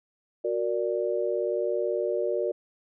sine chord, Gb augmented, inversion none, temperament equal with one note detuned, 368.1 / 466.2 / 587.3 Hz, Gb4 / Bb4 / D5, -9 / 0 / 0 cents, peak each -29 dBFS, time 0.44-2.52 s, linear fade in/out 10 ms, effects none

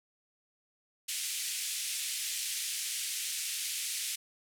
white band-pass noise, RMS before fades -36 dBFS, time 1.08-4.16 s, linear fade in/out 10 ms, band 2200 to 11000 Hz, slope 24 dB/octave, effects none

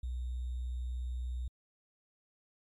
sine tone with sample-and-hold, 61.74 Hz, B1, in tune, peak -34 dBFS, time 0.03-1.48 s, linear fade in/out 5 ms, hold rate 3675 Hz, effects MP3 48 kbps

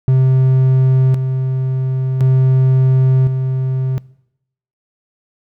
triangle tone with tremolo, 130.81 Hz, C3, in tune, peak -6 dBFS, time 0.08-3.98 s, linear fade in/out 0 ms, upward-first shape square, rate 0.47 Hz, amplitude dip 50%, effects noise-tail reverb RT60 0.8 s tail -22 dB re dry

